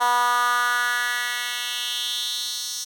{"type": "tone with high-pass filter sweep", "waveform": "10% pulse", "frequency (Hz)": 243.1, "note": "B3", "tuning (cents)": -27, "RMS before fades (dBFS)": -24, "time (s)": [0, 2.85], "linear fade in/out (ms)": 20, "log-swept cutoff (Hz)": [900, 5300], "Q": 3.2, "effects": []}